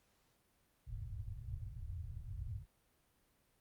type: low-pass noise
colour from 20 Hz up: white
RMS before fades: -45 dBFS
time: 0.86-2.66 s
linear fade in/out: 50 ms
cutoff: 120 Hz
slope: 48 dB/octave
effects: pink hiss -75 dBFS RMS until 3.6 s + Opus 48 kbps